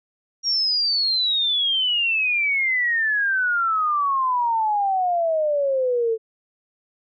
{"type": "exponential sweep", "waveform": "sine", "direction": "down", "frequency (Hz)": [5660, 440], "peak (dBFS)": -18, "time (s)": [0.43, 6.18], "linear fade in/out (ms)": 50, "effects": []}